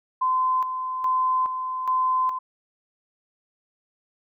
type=tone with tremolo; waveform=sine; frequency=1028 Hz; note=C6; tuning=31 cents flat; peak=-19 dBFS; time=0.21-2.39 s; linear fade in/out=10 ms; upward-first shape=square; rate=1.2 Hz; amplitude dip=55%; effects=none